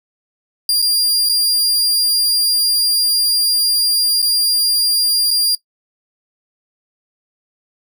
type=tone with dropouts; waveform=sawtooth; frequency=4798 Hz; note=D8; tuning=36 cents sharp; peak=-9 dBFS; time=0.69-5.55 s; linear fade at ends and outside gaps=2 ms; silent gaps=0.819-0.824 / 1.29-1.295 / 4.219-4.226 / 5.307-5.311 s; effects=noise-tail reverb RT60 0.1 s tail -19 dB re dry